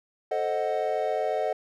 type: chord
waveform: triangle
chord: A diminished seventh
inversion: none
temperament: equal with one note detuned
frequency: 440 / 528.1 / 622.3 / 740 Hz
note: A4 / C5 / Eb5 / Gb5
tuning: 0 / +16 / 0 / 0 cents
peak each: -29 / -30 / -27 / -28 dBFS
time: 0.31-1.53 s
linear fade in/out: 5 ms
effects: none